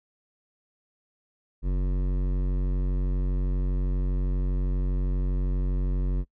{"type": "tone with hard clipping", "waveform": "triangle", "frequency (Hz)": 46.25, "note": "F#1", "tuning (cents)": 0, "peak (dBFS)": -25, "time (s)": [1.62, 6.25], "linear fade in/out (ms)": 50, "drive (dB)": 18, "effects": ["noise-tail reverb RT60 0.1 s tail -25 dB re dry"]}